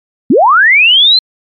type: linear sweep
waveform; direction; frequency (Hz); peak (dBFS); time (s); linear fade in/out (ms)
sine; up; 196 to 4175; -3; 0.3-1.19; 5
effects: MP3 96 kbps